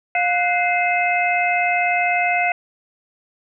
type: tone cluster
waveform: sine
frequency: 708 / 1487 / 2092 / 2576 Hz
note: F5 / F#6 / C7 / E7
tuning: +23 / +8 / -1 / -41 cents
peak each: -19 / -27 / -21 / -23 dBFS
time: 0.15-2.52 s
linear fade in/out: 2 ms
effects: none